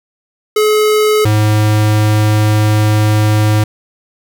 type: tone pair in turn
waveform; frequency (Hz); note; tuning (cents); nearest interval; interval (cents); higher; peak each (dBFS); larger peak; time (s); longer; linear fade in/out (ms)
square; 426.5 / 106.62; G#4 / G#2; +46 / +46; 2 octaves; 2400; first; -9; neither; 0.56-1.25 / 1.25-3.64; second; 5
effects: none